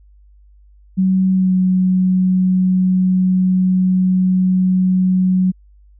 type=tone with pitch glide; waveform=sine; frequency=188.1 to 185.08 Hz; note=F#3 to F#3; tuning=+29 to +1 cents; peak=-11 dBFS; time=0.97-5.52 s; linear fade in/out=20 ms; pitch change=-28 cents; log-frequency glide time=1.33-1.53 s; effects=added 50 Hz sine -44 dBFS peak until 5.99 s